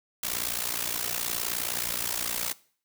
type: noise with amplitude modulation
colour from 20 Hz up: white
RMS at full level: -27 dBFS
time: 0.23-2.53 s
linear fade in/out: 5 ms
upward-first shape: sine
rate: 59.2 Hz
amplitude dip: 85%
effects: noise-tail reverb RT60 0.5 s tail -21 dB re dry